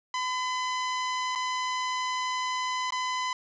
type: tone with dropouts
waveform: sawtooth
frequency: 1011 Hz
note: B5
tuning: 40 cents sharp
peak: -24 dBFS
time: 0.14-3.33 s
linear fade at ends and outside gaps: 2 ms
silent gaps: 1.352-1.357 / 2.906-2.922 s
effects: resampled to 16000 Hz + 11-bit